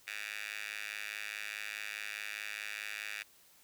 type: tone with high-pass filter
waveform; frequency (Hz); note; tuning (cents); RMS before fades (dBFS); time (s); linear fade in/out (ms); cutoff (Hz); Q
10% pulse; 104.8; G#2; +16; -42; 0.07-3.23; 5; 2100; 5.3
effects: white hiss -63 dBFS RMS until 3.63 s